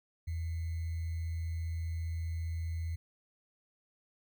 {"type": "tone with sample-and-hold", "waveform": "sine", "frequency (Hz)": 82.5, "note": "E2", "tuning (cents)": 2, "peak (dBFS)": -33, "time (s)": [0.27, 2.96], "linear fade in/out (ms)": 10, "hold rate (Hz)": 2100, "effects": []}